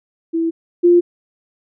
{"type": "tone pair in turn", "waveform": "sine", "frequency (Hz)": [329.6, 349], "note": ["E4", "F4"], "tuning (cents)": [0, -1], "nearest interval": "minor second", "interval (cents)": 99, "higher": "second", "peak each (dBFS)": [-15, -7], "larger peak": "second", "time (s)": [[0.33, 0.51], [0.83, 1.01]], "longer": "neither", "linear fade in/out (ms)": 20, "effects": []}